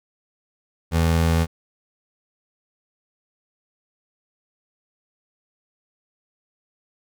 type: tone pair together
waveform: square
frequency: 82.41 / 164.81 Hz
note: E2 / E3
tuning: 0 / 0 cents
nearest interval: octave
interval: 1200 cents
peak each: -19 / -22 dBFS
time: 0.91-1.47 s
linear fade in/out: 50 ms
effects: none